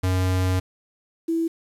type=tone pair in turn; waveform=square / sine; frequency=92.5 / 329.6 Hz; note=F#2 / E4; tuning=0 / 0 cents; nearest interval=octave + minor seventh; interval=2200 cents; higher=second; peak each=-20 dBFS; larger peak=neither; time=0.03-0.6 / 1.28-1.48 s; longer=first; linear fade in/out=10 ms; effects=resampled to 32000 Hz + 8-bit